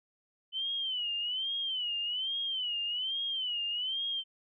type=tone with vibrato; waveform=sine; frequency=3027 Hz; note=F#7; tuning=39 cents sharp; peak=-31 dBFS; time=0.52-4.24 s; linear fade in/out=50 ms; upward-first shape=sine; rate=1.2 Hz; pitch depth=130 cents each way; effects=none